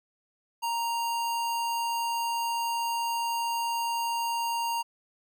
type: tone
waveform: square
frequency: 932.3 Hz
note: A#5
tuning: in tune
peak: -28 dBFS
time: 0.62-4.83 s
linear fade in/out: 20 ms
effects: none